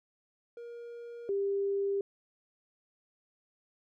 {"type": "tone pair in turn", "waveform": ["triangle", "sine"], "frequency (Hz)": [472.5, 397.3], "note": ["A#4", "G4"], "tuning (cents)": [23, 23], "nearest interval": "minor third", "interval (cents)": 300, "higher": "first", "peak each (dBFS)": [-40, -28], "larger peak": "second", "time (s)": [[0.57, 1.29], [1.29, 2.01]], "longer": "neither", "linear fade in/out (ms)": 2, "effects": []}